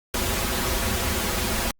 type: noise with comb filter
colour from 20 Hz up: pink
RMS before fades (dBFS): -25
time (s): 0.14-1.71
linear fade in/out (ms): 2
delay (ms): 6.7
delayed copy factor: -0.85
effects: Opus 48 kbps